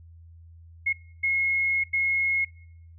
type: tone bursts at uneven times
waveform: sine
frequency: 2165 Hz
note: C#7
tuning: 41 cents flat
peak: -21 dBFS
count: 3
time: 0.86-0.93 / 1.23-1.84 / 1.93-2.45 s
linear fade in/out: 10 ms
effects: noise-tail reverb RT60 0.8 s tail -24 dB re dry + added 83 Hz sine -46 dBFS peak until 2.98 s